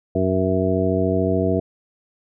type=harmonic tone; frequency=93.7 Hz; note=F#2; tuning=22 cents sharp; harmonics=1 / 2 / 3 / 4 / 5 / 7; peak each=-24 / -24 / -24 / -24 / -24 / -24 dBFS; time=0.15-1.6 s; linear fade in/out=5 ms; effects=none